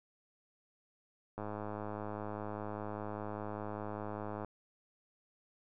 click train, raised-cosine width 1 ms, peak -27 dBFS, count 323, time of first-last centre 1.38-4.447 s, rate 105 Hz, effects none

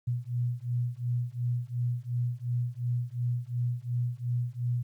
sine beating tone pair, 120.3 / 123.1 Hz, B2 / B2, -45 / -5 cents, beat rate 2.8 Hz, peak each -31 / -31 dBFS, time 0.07-4.83 s, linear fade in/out 10 ms, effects 11-bit

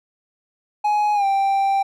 triangle tone with pitch glide, 837 to 785.5 Hz, G#5 to G5, +13 to +3 cents, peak -14 dBFS, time 0.84-1.83 s, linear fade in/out 10 ms, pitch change -110 cents, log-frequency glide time 1.14-1.25 s, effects none

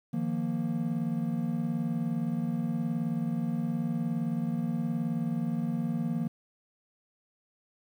triangle chord, Eb suspended second, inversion none, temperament equal, 155.56 / 174.61 / 233.1 Hz, Eb3 / F3 / Bb3, 0 / 0 / 0 cents, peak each -32 / -31 / -29 dBFS, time 0.13-6.28 s, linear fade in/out 10 ms, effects 10-bit

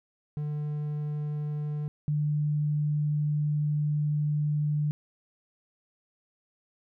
triangle / sine tone pair in turn, 149 / 149 Hz, D3 / D3, +25 / +25 cents, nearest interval unison, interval 0 cents, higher neither, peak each -27 / -24 dBFS, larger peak second, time 0.37-1.88 / 2.08-4.91 s, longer second, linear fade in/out 0 ms, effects none

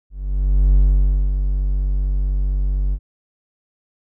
triangle tone with ADSR envelope, 47.84 Hz, G1, 41 cents flat, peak -7 dBFS, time 0.1-2.99 s, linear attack 640 ms, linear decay 570 ms, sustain -7 dB, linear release 58 ms, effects none

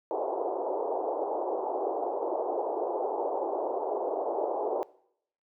pink band-pass noise, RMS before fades -31 dBFS, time 0.11-4.83 s, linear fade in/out 0 ms, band 360 to 890 Hz, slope 48 dB/octave, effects noise-tail reverb RT60 0.7 s tail -22 dB re dry

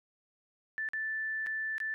sine tone with dropouts, 1760 Hz, A6, in tune, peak -32 dBFS, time 0.78-1.94 s, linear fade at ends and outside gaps 0 ms, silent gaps 0.888-0.934 / 1.463-1.469 / 1.781-1.802 s, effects none

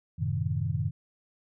sine chord, F# diminished seventh, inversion none, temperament equal, 92.5 / 110 / 130.81 / 155.56 Hz, F#2 / A2 / C3 / Eb3, 0 / 0 / 0 / 0 cents, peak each -32 dBFS, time 0.18-0.91 s, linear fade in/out 20 ms, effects none

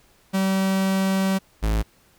45% pulse tone pair in turn, 191.9 / 53.74 Hz, G3 / A1, -37 / -40 cents, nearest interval octave + minor seventh, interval 2203 cents, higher first, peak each -19 dBFS, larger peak neither, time 0.33-1.39 / 1.62-1.83 s, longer first, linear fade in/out 20 ms, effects pink hiss -58 dBFS RMS until 2.18 s

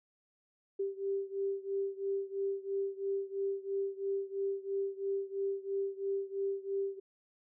sine beating tone pair, 392 / 395 Hz, G4 / G4, 0 / +13 cents, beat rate 3 Hz, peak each -35 / -37 dBFS, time 0.79-7 s, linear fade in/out 10 ms, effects none

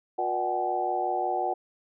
harmonic tone with a mistuned harmonic, 120 Hz, B2, 49 cents flat, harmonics 3 / 4 / 5 / 6 / 7, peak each -33 / -36 / -35 / -27 / -34 dBFS, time 0.18-1.54 s, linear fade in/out 10 ms, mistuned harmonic 6, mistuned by +81 cents, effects none

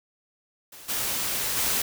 white noise with level steps, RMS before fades -45 / -28 / -25 dBFS, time 0.72-1.82 s, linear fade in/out 5 ms, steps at 0.88 / 1.56 s, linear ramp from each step 20 ms, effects none

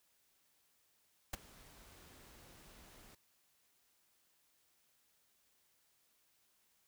pink noise with ADSR envelope, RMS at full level -37 dBFS, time 1.33-3.15 s, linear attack 8 ms, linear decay 14 ms, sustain -23 dB, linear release 4 ms, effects white hiss -75 dBFS RMS until 6.87 s

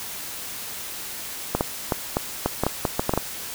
clicks, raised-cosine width 1 ms, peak -6 dBFS, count 12, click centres 1.55 / 1.609 / 1.922 / 2.169 / 2.46 / 2.636 / 2.666 / 2.852 / 2.995 / 3.094 / 3.137 / 3.176 s, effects white hiss -34 dBFS RMS until 3.54 s

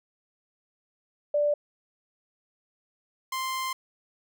sine / sawtooth tone pair in turn, 587.3 / 1046.4 Hz, D5 / C6, 0 / 0 cents, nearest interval minor seventh, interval 1000 cents, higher second, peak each -21 / -25 dBFS, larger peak first, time 1.34-1.54 / 3.32-3.73 s, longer second, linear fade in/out 5 ms, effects none

